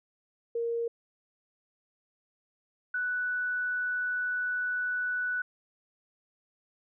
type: tone pair in turn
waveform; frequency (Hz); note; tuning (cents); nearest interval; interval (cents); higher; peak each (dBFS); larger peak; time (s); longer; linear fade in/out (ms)
sine; 466.2 / 1483.4; A#4 / F#6; 0 / +4; octave + minor sixth; 2004; second; -28; neither; 0.55-0.88 / 2.94-5.42; second; 5
effects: none